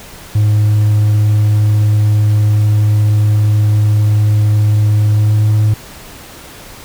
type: tone with pitch glide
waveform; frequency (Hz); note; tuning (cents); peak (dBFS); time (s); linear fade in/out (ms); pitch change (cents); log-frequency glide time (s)
triangle; 105.6 to 106.89; G#2 to A2; +29 to -50; -5; 0.35-5.74; 5; +21; 5.08-5.44
effects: tanh soft clip ceiling -1 dBFS + pink hiss -34 dBFS RMS until 6.84 s